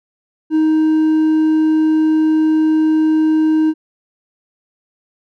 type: tone with hard clipping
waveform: triangle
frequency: 313.4 Hz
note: D#4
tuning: 13 cents sharp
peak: -11 dBFS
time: 0.5-3.74 s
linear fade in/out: 50 ms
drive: 5 dB
effects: none